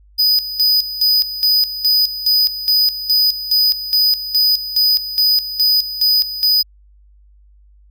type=tone with tremolo; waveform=square; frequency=4978 Hz; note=D#8; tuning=in tune; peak=-11 dBFS; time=0.18-6.63 s; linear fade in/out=20 ms; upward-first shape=square; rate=2.4 Hz; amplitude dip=75%; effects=added 50 Hz sine -45 dBFS peak until 7.9 s